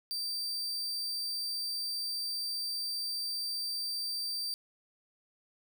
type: tone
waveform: 40% pulse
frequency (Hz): 4669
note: D8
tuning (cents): -11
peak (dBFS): -32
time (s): 0.11-4.54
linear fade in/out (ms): 0
effects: none